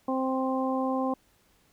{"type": "harmonic tone", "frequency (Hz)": 262.1, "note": "C4", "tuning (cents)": 3, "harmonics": [1, 2, 3, 4], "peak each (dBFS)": [-28, -31, -33, -34], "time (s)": [0.08, 1.14], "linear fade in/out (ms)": 5, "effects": ["pink hiss -65 dBFS RMS until 1.72 s"]}